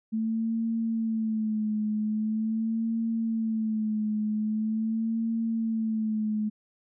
sine tone with vibrato, 220 Hz, A3, in tune, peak -25 dBFS, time 0.12-6.5 s, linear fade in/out 20 ms, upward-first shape sine, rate 0.43 Hz, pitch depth 56 cents each way, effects none

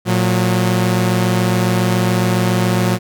sawtooth tone pair together, 114.4 / 181.6 Hz, A#2 / F#3, -32 / -32 cents, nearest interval minor sixth, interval 800 cents, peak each -12 dBFS, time 0.05-2.99 s, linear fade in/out 50 ms, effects none

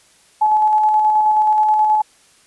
sine tone with tremolo, 856 Hz, A5, 48 cents flat, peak -10 dBFS, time 0.41-2.02 s, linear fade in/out 10 ms, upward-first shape square, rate 9.4 Hz, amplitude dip 25%, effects white hiss -52 dBFS RMS until 2.46 s + resampled to 24000 Hz

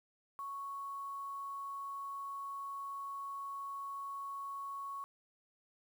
sine tone with quantisation, 1108.7 Hz, C#6, in tune, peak -40 dBFS, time 0.39-5.04 s, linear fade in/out 0 ms, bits 10, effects none

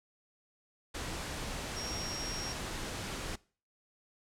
sine tone in noise, 5588 Hz, F8, in tune, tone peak -39 dBFS, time 1.76-2.53 s, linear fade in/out 10 ms, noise pink, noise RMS -39 dBFS, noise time 0.94-3.36 s, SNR -3 dB, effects noise-tail reverb RT60 0.4 s tail -22 dB re dry + low-pass 9000 Hz 12 dB/octave

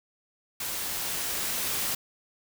white noise with level ramp, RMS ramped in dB -33 to -29 dBFS, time 0.6-1.95 s, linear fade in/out 5 ms, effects none

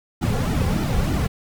brown noise with flanger, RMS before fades -21 dBFS, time 0.21-1.28 s, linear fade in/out 20 ms, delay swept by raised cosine 1.8 to 3.3 ms, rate 3.3 Hz, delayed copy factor -0.85, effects none

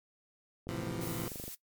click train, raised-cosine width 2 ms, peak -30 dBFS, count 21, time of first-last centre 0.67-1.48 s, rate 24.7 Hz
20% pulse chord, F major seventh, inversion first, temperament equal, 110 / 130.81 / 164.81 / 174.61 Hz, A2 / C3 / E3 / F3, 0 / 0 / 0 / 0 cents, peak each -37 dBFS, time 0.69-1.28 s, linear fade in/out 0 ms
blue noise, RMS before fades -44 dBFS, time 1.01-1.55 s, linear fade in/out 5 ms
effects noise-tail reverb RT60 0.1 s tail -18 dB re dry + MP3 96 kbps

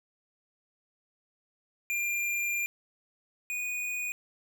square tone pair in turn, 2395 / 2467 Hz, D7 / D#7, +33 / -15 cents, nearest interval minor second, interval 52 cents, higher second, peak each -29 / -32 dBFS, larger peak first, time 1.9-2.66 / 3.5-4.12 s, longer first, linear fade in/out 0 ms, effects none

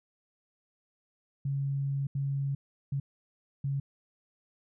sine tone bursts at uneven times, 138.59 Hz, C#3, in tune, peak -28 dBFS, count 4, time 1.45-2.07 / 2.15-2.55 / 2.92-3 / 3.64-3.8 s, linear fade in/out 5 ms, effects none

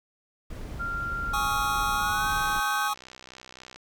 brown noise, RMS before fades -36 dBFS, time 0.5-2.6 s, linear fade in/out 5 ms
sine tone with pitch glide, 1387 to 1539 Hz, F6 to G6, -12 to -32 cents, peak -29 dBFS, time 0.79-2.89 s, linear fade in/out 20 ms, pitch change +180 cents, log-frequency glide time 1.94-2.28 s
square chord, Ab suspended fourth, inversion none, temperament equal with one note detuned, 830.6 / 1108.7 / 1265.5 Hz, Ab5 / Db6 / Eb6, 0 / 0 / +29 cents, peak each -31 dBFS, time 1.33-2.94 s, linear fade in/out 10 ms
click train, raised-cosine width 0.2 ms, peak -27 dBFS, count 94, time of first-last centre 2.3-3.76 s, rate 63.7 Hz
effects none

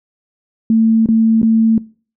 sine tone with dropouts, 223.9 Hz, A3, 30 cents sharp, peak -8 dBFS, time 0.7-1.78 s, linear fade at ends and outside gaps 2 ms, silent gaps 1.06-1.087 / 1.417-1.429 s, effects noise-tail reverb RT60 0.4 s tail -22 dB re dry

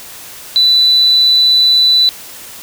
sine tone, 3982 Hz, B7, 14 cents sharp, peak -6 dBFS, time 0.56-2.09 s, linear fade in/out 0 ms, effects white hiss -32 dBFS RMS until 2.62 s

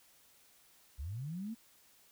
sine linear sweep, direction up, 59.1 to 235 Hz, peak -38 dBFS, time 0.98-1.55 s, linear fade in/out 20 ms, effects white hiss -65 dBFS RMS until 2.11 s

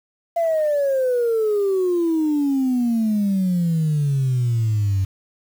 sine exponential sweep, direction down, 686 to 94.2 Hz, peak -15 dBFS, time 0.36-5.05 s, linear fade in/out 10 ms, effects tanh soft clip ceiling -14 dBFS + 7-bit

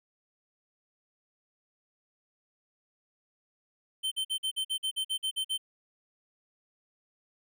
square tone bursts, 3097 Hz, G7, 22 cents flat, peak -29 dBFS, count 12, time 4.03-5.579 s, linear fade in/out 20 ms, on 86 ms, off 47 ms, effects none

